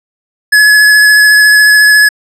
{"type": "tone with vibrato", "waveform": "square", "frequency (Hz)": 1699, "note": "G#6", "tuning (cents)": 39, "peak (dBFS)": -3, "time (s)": [0.52, 2.09], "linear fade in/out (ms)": 10, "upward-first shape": "triangle", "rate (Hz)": 14, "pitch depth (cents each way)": 15, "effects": ["low-pass 12000 Hz 12 dB/octave"]}